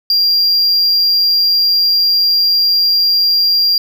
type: tone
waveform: triangle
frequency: 4771 Hz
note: D8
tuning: 26 cents sharp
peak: -8 dBFS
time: 0.1-3.78 s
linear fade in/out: 2 ms
effects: none